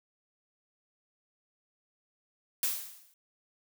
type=noise with exponential decay; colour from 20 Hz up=blue; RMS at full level=-27 dBFS; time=2.63-3.14 s; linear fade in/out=2 ms; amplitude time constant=110 ms; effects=none